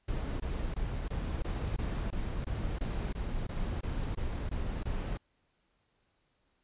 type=noise bursts; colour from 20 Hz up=brown; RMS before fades=-34 dBFS; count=15; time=0.08-5.174 s; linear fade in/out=5 ms; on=320 ms; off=21 ms; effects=pink hiss -75 dBFS RMS until 6.63 s + resampled to 8000 Hz